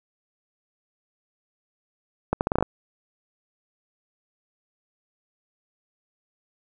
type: accelerating click train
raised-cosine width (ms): 1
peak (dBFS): -7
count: 8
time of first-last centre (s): 2.33-2.626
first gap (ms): 79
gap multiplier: 0.78
effects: none